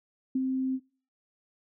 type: tone with ADSR envelope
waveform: sine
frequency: 261.6 Hz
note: C4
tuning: in tune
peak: -23 dBFS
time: 0.35-0.8 s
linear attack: 6 ms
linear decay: 32 ms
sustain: -3 dB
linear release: 55 ms
effects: noise-tail reverb RT60 0.4 s tail -23 dB re dry